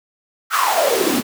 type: noise with high-pass filter sweep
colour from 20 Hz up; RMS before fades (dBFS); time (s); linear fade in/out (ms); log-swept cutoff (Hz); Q
pink; -17; 0.5-1.23; 50; 1400 to 220; 7.3
effects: none